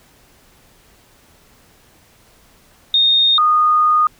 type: tone pair in turn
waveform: sine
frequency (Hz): 3688 / 1230.7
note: A#7 / D#6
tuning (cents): -19 / -19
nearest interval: octave + perfect fifth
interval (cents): 1900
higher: first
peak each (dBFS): -10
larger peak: neither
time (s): 2.94-3.38 / 3.38-4.07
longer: second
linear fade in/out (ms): 2
effects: pink hiss -51 dBFS RMS until 4.19 s